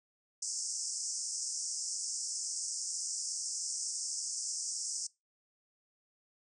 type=band-pass noise; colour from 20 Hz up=pink; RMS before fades=-38 dBFS; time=0.42-5.07 s; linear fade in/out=5 ms; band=5100 to 8800 Hz; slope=96 dB/octave; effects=noise-tail reverb RT60 0.2 s tail -21 dB re dry